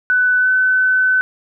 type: tone with pitch glide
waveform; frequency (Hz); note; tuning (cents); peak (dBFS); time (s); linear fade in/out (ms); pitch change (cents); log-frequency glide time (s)
sine; 1496 to 1513.4; F#6 to F#6; +19 to +39; -11; 0.1-1.21; 0; +20; 0.4-0.48
effects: none